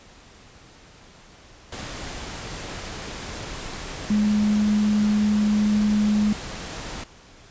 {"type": "tone in noise", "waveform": "sine", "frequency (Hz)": 210, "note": "G#3", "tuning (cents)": 19, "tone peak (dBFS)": -17, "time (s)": [4.1, 6.33], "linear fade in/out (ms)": 5, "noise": "pink", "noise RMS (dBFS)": -34, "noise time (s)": [1.72, 7.04], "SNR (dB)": 14, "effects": ["pink hiss -49 dBFS RMS until 7.5 s", "resampled to 16000 Hz"]}